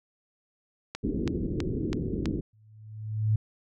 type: click train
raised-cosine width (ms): 0.2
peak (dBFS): -16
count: 5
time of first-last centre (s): 0.95-2.257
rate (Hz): 3.06
type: low-pass noise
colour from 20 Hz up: white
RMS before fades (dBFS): -30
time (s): 1.03-2.41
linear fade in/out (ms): 10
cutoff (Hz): 400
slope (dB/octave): 48
type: tone with exponential growth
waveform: sine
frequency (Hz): 108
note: A2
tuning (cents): -32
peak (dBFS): -19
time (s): 2.53-3.36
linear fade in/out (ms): 5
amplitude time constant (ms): 180
effects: none